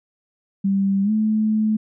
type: tone with pitch glide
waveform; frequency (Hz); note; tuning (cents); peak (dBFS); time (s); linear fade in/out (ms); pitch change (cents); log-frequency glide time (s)
sine; 196 to 216.2; G3 to A3; 0 to -30; -16; 0.64-1.77; 10; +170; 1.03-1.11
effects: none